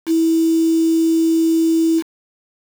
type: tone with quantisation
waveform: sine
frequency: 326.1 Hz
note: E4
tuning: 19 cents flat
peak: -12 dBFS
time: 0.06-2.03 s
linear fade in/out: 50 ms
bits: 5
effects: none